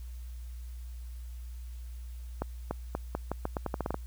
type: accelerating click train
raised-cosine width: 1 ms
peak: -17 dBFS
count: 13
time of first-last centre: 2.42-3.944 s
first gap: 290 ms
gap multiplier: 0.83
effects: added 60 Hz sine -39 dBFS peak until 4.06 s + white hiss -61 dBFS RMS until 4.06 s